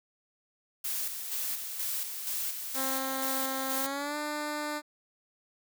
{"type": "noise with tremolo", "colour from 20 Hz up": "blue", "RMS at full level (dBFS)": -33, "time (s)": [0.84, 3.87], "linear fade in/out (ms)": 10, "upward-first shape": "square", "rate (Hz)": 2.1, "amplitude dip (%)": 45}
{"type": "tone with pitch glide", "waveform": "10% pulse", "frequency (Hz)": [265.9, 298.5], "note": ["C4", "D4"], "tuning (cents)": [28, 28], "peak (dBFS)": -24, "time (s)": [2.74, 4.82], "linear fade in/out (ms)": 50, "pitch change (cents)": 200, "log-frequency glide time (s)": [3.78, 4.17]}
{"effects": []}